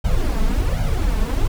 brown noise with flanger, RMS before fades -18 dBFS, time 0.04-1.48 s, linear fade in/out 10 ms, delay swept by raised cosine 1.3 to 4.6 ms, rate 1.3 Hz, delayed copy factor +0.9, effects none

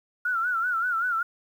sine tone with vibrato, 1409 Hz, F6, 15 cents sharp, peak -23 dBFS, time 0.25-1.23 s, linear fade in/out 5 ms, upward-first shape sine, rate 5.2 Hz, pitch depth 110 cents each way, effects 9-bit

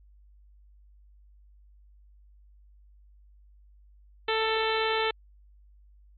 harmonic tone, 442.8 Hz, A4, 11 cents sharp, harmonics 1 / 2 / 3 / 4 / 5 / 6 / 7 / 8 / 9, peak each -28 / -31 / -33 / -34 / -35 / -36 / -36 / -37 / -38 dBFS, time 4.28-5.11 s, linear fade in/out 5 ms, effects added 50 Hz sine -53 dBFS peak until 6.17 s + MP3 32 kbps

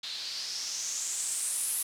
blue noise with low-pass filter sweep, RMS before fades -34 dBFS, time 0.03-1.83 s, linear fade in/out 5 ms, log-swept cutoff 3900 to 11000 Hz, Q 4.5, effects none

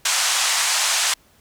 white band-pass noise, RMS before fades -20 dBFS, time 0.05-1.14 s, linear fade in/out 5 ms, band 740 to 8400 Hz, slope 24 dB/octave, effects pink hiss -56 dBFS RMS until 1.4 s

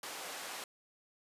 pink band-pass noise, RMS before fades -44 dBFS, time 0.03-0.64 s, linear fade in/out 2 ms, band 540 to 13000 Hz, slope 12 dB/octave, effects resampled to 32000 Hz

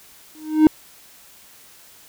triangle tone with exponential growth, 310 Hz, D#4, 6 cents flat, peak -3 dBFS, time 0.35-0.67 s, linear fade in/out 1 ms, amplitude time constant 69 ms, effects white hiss -48 dBFS RMS until 2.08 s

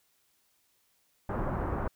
pink low-pass noise, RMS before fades -32 dBFS, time 1.29-1.88 s, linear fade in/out 5 ms, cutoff 1300 Hz, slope 24 dB/octave, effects white hiss -71 dBFS RMS until 1.95 s

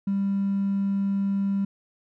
triangle tone with hard clipping, 197.5 Hz, G3, 13 cents sharp, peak -22 dBFS, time 0.07-1.65 s, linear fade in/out 5 ms, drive 3 dB, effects none

